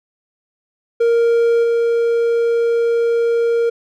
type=tone with level steps; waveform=triangle; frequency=466.2 Hz; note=A#4; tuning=in tune; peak=-9 / -11 dBFS; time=1-3.7 s; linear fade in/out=10 ms; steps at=1.63 s; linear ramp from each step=10 ms; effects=none